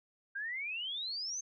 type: exponential sweep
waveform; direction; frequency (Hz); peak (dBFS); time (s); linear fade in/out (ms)
sine; up; 1568 to 6400; -36; 0.35-1.41; 10
effects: none